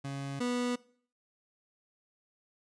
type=tone pair in turn; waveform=30% pulse; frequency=138.59 / 245.2 Hz; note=C#3 / B3; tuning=0 / -12 cents; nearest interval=minor seventh; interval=988 cents; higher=second; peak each=-33 / -27 dBFS; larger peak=second; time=0.04-0.4 / 0.4-0.76 s; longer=neither; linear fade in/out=10 ms; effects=noise-tail reverb RT60 0.5 s tail -21 dB re dry + resampled to 22050 Hz